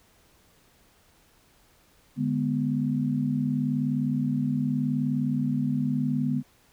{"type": "chord", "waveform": "sine", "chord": "G# diminished", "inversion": "second", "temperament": "equal", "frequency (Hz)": [146.83, 207.7, 246.9], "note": ["D3", "G#3", "B3"], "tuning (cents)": [0, 0, 0], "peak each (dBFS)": [-28, -30, -26], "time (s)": [2.16, 6.43], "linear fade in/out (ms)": 50, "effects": ["pink hiss -61 dBFS RMS until 6.72 s"]}